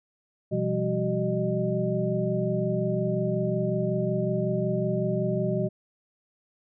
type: tone cluster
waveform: sine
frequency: 125.2 / 170.4 / 195.9 / 378.1 / 612 Hz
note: B2 / F3 / G3 / F#4 / D#5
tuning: +24 / -42 / -1 / +38 / -29 cents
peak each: -30 dBFS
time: 0.51-5.69 s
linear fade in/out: 20 ms
effects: none

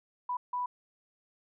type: tone bursts at uneven times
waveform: sine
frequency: 987.8 Hz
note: B5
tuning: in tune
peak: -30 dBFS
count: 2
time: 0.29-0.37 / 0.53-0.66 s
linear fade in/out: 5 ms
effects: none

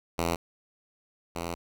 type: tone pair in turn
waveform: 5% pulse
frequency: 84.4 / 85.04 Hz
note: E2 / F2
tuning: +41 / -46 cents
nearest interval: unison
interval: 13 cents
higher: second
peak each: -15 / -21 dBFS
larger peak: first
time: 0.18-0.36 / 1.35-1.55 s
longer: second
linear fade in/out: 10 ms
effects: none

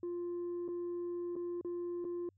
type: tone with dropouts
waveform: sine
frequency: 349.2 Hz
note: F4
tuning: in tune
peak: -34 dBFS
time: 0.03-2.29 s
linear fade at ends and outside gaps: 2 ms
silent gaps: 0.68-0.686 / 1.356-1.363 / 1.612-1.647 / 2.044-2.05 s
effects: tanh soft clip ceiling -35 dBFS + added 96 Hz sine -68 dBFS peak until 2.37 s

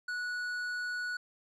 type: tone with tanh clipping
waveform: triangle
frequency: 1469 Hz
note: F#6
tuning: 13 cents flat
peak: -35 dBFS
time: 0.08-1.17 s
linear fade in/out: 5 ms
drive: 13 dB
effects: none

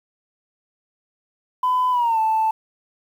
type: tone with pitch glide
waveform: sine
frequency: 1006 to 880.8 Hz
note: B5 to A5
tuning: +32 to +2 cents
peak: -15 dBFS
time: 1.63-2.51 s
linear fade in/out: 5 ms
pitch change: -230 cents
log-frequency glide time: 1.91-2.19 s
effects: tanh soft clip ceiling -13 dBFS + 8-bit

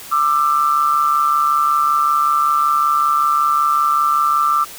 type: tone pair together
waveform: sine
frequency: 1186.7 / 1332 Hz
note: D6 / E6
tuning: +18 / +18 cents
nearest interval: major second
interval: 200 cents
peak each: -14 / -17 dBFS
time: 0.11-4.65 s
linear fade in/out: 20 ms
effects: white hiss -35 dBFS RMS until 4.78 s

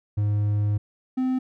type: tone pair in turn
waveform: triangle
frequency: 103.83 / 257.6 Hz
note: G#2 / C4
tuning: 0 / -27 cents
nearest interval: octave + major third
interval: 1573 cents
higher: second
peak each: -18 / -19 dBFS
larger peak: first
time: 0.17-0.78 / 1.17-1.39 s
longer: first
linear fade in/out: 10 ms
effects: none

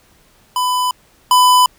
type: tone pair in turn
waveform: square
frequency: 1000 / 1000 Hz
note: B5 / B5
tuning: +21 / +21 cents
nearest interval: unison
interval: 0 cents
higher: neither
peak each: -15 / -8 dBFS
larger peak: second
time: 0.56-0.91 / 1.31-1.66 s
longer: neither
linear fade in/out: 2 ms
effects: pink hiss -52 dBFS RMS until 1.78 s

